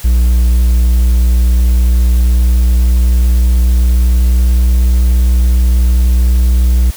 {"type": "tone with pitch glide", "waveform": "triangle", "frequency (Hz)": [60.2, 61.15], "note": ["B1", "B1"], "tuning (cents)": [-44, -16], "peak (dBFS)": -4, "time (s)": [0.04, 6.91], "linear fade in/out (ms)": 10, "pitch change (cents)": 28, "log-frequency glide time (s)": [1.58, 5.22], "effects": ["white hiss -32 dBFS RMS until 6.96 s"]}